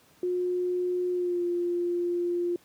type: tone with pitch glide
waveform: sine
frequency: 360 to 349.5 Hz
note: F#4 to F4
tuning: -47 to +1 cents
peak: -25 dBFS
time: 0.23-2.56 s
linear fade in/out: 2 ms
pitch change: -52 cents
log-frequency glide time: 1.11-1.43 s
effects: pink hiss -60 dBFS RMS until 2.64 s + high-pass 100 Hz 12 dB/octave